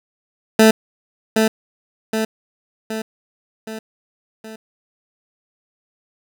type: tone with echo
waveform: 20% pulse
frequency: 220 Hz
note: A3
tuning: in tune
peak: -3 dBFS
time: 0.59-0.71 s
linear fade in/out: 5 ms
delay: 770 ms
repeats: 5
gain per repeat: -5 dB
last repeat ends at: 4.56 s
effects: none